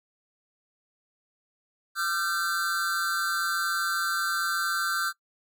square tone cluster, 1199 / 1367 / 1548 Hz, D6 / F6 / G6, +36 / -37 / -22 cents, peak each -36 / -30 / -29 dBFS, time 1.95-5.13 s, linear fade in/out 50 ms, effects noise-tail reverb RT60 0.1 s tail -23 dB re dry

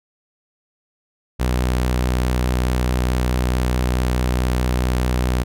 sawtooth tone with vibrato, 62.2 Hz, B1, 13 cents sharp, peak -13 dBFS, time 1.39-5.44 s, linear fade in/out 20 ms, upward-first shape square, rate 4.7 Hz, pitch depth 9 cents each way, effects none

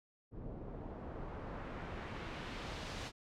pink noise with low-pass filter sweep, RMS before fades -45 dBFS, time 0.31-3.12 s, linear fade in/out 50 ms, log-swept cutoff 430 to 5700 Hz, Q 0.86, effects none

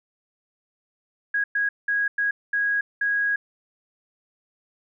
sine tone bursts at uneven times, 1650 Hz, G#6, 12 cents flat, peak -20 dBFS, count 6, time 1.34-1.44 / 1.55-1.69 / 1.88-2.08 / 2.18-2.31 / 2.53-2.81 / 3.01-3.36 s, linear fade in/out 5 ms, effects none

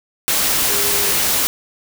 sine tone in noise, 408.5 Hz, G#4, 29 cents flat, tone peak -27 dBFS, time 0.7-1.12 s, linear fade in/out 0 ms, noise white, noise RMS -17 dBFS, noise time 0.28-1.47 s, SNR -13 dB, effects none

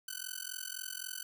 5% pulse tone with amplitude modulation, 1505 Hz, F#6, 29 cents sharp, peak -24 dBFS, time 0.08-1.23 s, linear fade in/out 5 ms, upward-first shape sine, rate 43.8 Hz, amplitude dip 100%, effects 11-bit

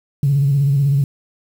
sine tone with vibrato, 140 Hz, C#3, 18 cents sharp, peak -11 dBFS, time 0.23-1.04 s, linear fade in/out 2 ms, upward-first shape square, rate 16 Hz, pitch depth 51 cents each way, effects tanh soft clip ceiling -7 dBFS + 7-bit

